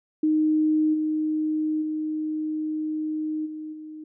sine tone with level steps, 309.6 Hz, D#4, 9 cents flat, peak -18 / -22 / -25 / -32 / -36 dBFS, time 0.23-4.04 s, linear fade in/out 5 ms, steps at 0.93 / 1.81 / 3.45 / 3.72 s, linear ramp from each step 20 ms, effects none

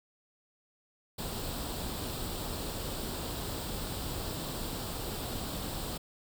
pink noise with comb filter, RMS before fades -37 dBFS, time 1.18-5.98 s, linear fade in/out 10 ms, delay 0.24 ms, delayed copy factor +0.55, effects none

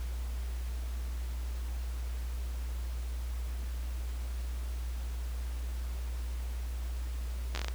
slowing click train, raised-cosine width 0.2 ms, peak -18 dBFS, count 7, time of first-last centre 7.55-7.683 s, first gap 11 ms, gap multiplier 1.28, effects added 60 Hz sine -33 dBFS peak until 7.74 s + pink hiss -51 dBFS RMS until 7.74 s

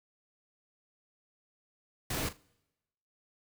pink noise with echo, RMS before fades -34 dBFS, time 2.1-2.29 s, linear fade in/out 5 ms, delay 40 ms, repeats 2, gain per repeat -14 dB, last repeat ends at 2.37 s, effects noise-tail reverb RT60 1.0 s tail -26 dB re dry

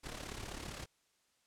pink noise with amplitude modulation, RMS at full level -42 dBFS, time 0.03-0.86 s, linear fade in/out 20 ms, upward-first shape sine, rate 35.3 Hz, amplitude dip 65%, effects white hiss -75 dBFS RMS until 1.46 s + low-pass 9000 Hz 12 dB/octave

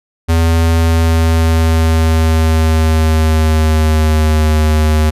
square tone with pitch glide, 82.41 to 77.34 Hz, E2 to D#2, 0 to -10 cents, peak -9 dBFS, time 0.28-5.11 s, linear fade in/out 20 ms, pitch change -110 cents, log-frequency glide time 0.76-4.57 s, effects resampled to 32000 Hz

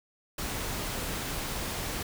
pink noise, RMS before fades -34 dBFS, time 0.38-2.03 s, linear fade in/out 5 ms, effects none

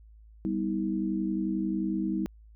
sine chord, G augmented, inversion none, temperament equal with one note detuned, 196 / 246.9 / 318.6 Hz, G3 / B3 / D#4, 0 / 0 / +41 cents, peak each -30 / -35 / -30 dBFS, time 0.45-2.26 s, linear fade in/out 0 ms, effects added 54 Hz sine -50 dBFS peak until 2.55 s

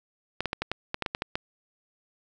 clicks, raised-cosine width 0.3 ms, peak -12 dBFS, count 11, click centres 0.406 / 0.457 / 0.531 / 0.62 / 0.716 / 0.944 / 1.023 / 1.062 / 1.149 / 1.221 / 1.355 s, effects none

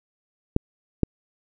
clicks, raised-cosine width 3 ms, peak -5 dBFS, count 2, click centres 0.564 / 1.033 s, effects none

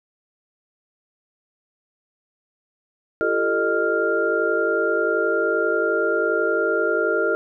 sine tone cluster, 343.9 / 396 / 446.5 / 613 / 1396 Hz, F4 / G4 / A4 / D#5 / F6, -27 / +18 / +25 / -26 / -1 cents, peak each -26 / -26 / -23 / -25 / -23 dBFS, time 3.21-7.35 s, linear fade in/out 0 ms, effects none

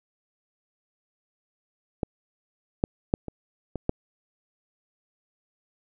clicks, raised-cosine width 2 ms, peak -12 / -8 / -7 / -21 / -17 / -9 dBFS, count 6, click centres 2.032 / 2.839 / 3.139 / 3.283 / 3.757 / 3.894 s, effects none

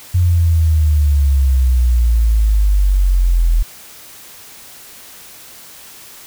sine exponential sweep, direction down, 90.1 to 40.54 Hz, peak -9 dBFS, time 0.14-3.63 s, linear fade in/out 10 ms, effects white hiss -38 dBFS RMS until 6.26 s

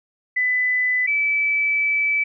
sine tone pair in turn, 2000 / 2306 Hz, B6 / D7, +21 / -32 cents, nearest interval major second, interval 247 cents, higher second, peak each -17 dBFS, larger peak neither, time 0.36-1.07 / 1.07-2.24 s, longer second, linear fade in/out 10 ms, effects none

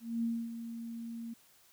sine tone with ADSR envelope, 231 Hz, A#3, 16 cents flat, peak -29 dBFS, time 0-1.34 s, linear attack 230 ms, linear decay 260 ms, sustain -10 dB, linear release 10 ms, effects white hiss -64 dBFS RMS until 1.72 s

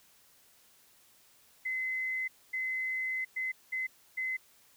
sine tone bursts at uneven times, 2045 Hz, C7, 40 cents flat, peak -31 dBFS, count 5, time 1.65-2.28 / 2.53-3.25 / 3.36-3.52 / 3.72-3.87 / 4.17-4.37 s, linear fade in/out 10 ms, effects white hiss -63 dBFS RMS until 4.76 s

